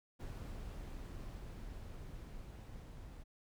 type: noise with level ramp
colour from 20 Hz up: brown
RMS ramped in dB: -45 to -51 dBFS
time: 0.19-3.24 s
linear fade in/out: 20 ms
effects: none